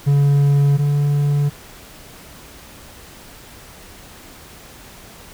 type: tone pair in turn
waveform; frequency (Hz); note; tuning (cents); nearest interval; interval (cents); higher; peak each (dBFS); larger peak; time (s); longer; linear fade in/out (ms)
triangle; 142 / 144.32; C#3 / D3; +42 / -30; unison; 28; second; -9 / -12; first; 0.06-0.78 / 0.78-1.5; neither; 20
effects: pink hiss -41 dBFS RMS until 5.33 s